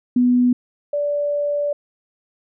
sine tone pair in turn, 247 / 581.4 Hz, B3 / D5, 0 / -18 cents, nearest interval octave + minor third, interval 1482 cents, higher second, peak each -12 / -18 dBFS, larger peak first, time 0.16-0.53 / 0.93-1.73 s, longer second, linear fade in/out 5 ms, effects none

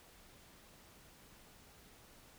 silence, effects pink hiss -61 dBFS RMS until 2.38 s

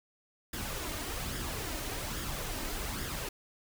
pink noise with flanger, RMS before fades -37 dBFS, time 0.53-3.29 s, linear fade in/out 5 ms, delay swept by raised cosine 0.58 to 3.28 ms, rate 1.2 Hz, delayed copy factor +0.5, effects none

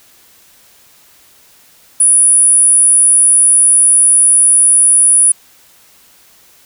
sine tone, 9810 Hz, D#9, 26 cents flat, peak -5 dBFS, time 2-5.32 s, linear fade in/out 5 ms, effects white hiss -46 dBFS RMS until 6.65 s

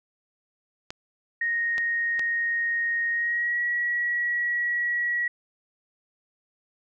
clicks, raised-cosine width 0.2 ms, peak -17 dBFS, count 3, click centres 0.905 / 1.781 / 2.194 s
sine tone with pitch glide, 1864.7 to 1921.6 Hz, A#6 to B6, 0 to -48 cents, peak -23 dBFS, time 1.41-5.28 s, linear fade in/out 5 ms, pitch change +52 cents, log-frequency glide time 3.11-3.6 s
effects none

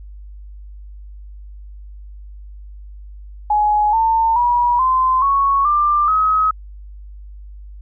sine tone with pitch steps, 840 / 900.3 / 964.9 / 1034.2 / 1108.4 / 1187.9 / 1273.2 Hz, G#5 / A5 / B5 / C6 / C#6 / D6 / D#6, +19 / +39 / -41 / -20 / -1 / +19 / +39 cents, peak -12 dBFS, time 3.5-6.51 s, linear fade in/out 5 ms, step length 430 ms, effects added 50 Hz sine -33 dBFS peak until 7.81 s

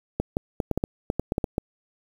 clicks, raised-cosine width 2 ms, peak -10 dBFS, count 12, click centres 0.2 / 0.369 / 0.602 / 0.713 / 0.776 / 0.839 / 1.101 / 1.196 / 1.321 / 1.381 / 1.442 / 1.581 s, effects 7-bit

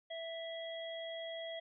harmonic tone, 659.3 Hz, E5, in tune, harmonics 1 / 3 / 5, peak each -42 / -50 / -47 dBFS, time 0.1-1.6 s, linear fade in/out 10 ms, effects none

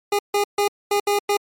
25% pulse tone bursts at uneven times, 408.2 Hz, G#4, 30 cents flat, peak -13 dBFS, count 6, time 0.12-0.19 / 0.34-0.44 / 0.58-0.68 / 0.91-1 / 1.07-1.19 / 1.29-1.37 s, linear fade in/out 5 ms, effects MP3 64 kbps

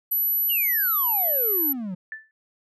sine tone, 11840 Hz, F#9, in tune, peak -20 dBFS, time 0.11-1.73 s, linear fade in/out 10 ms
triangle exponential sweep, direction down, 3038 to 174.61 Hz, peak -26 dBFS, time 0.49-1.95 s, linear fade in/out 10 ms
sine tone with exponential decay, 1760 Hz, A6, in tune, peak -28 dBFS, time 2.12-2.31 s, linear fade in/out 1 ms, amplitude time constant 41 ms
effects none

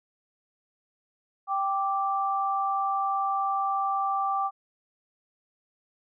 sine tone pair together, 784 / 1172.9 Hz, G5 / D6, 0 / -3 cents, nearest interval perfect fifth, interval 697 cents, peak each -27 dBFS, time 1.47-4.51 s, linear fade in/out 50 ms, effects none

